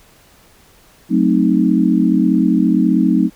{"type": "chord", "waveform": "sine", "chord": "F# diminished seventh", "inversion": "none", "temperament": "equal", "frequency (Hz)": [185, 220, 261.6, 311.1], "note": ["F#3", "A3", "C4", "Eb4"], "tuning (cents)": [0, 0, 0, 0], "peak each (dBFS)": -16, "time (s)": [1.09, 3.3], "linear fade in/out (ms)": 50, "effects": ["pink hiss -49 dBFS RMS until 3.35 s"]}